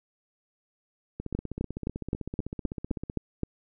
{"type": "two click trains", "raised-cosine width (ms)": 3, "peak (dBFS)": [-15, -21], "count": [9, 31], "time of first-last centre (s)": [[1.35, 3.433], [1.2, 3.099]], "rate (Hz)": [3.84, 15.8], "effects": []}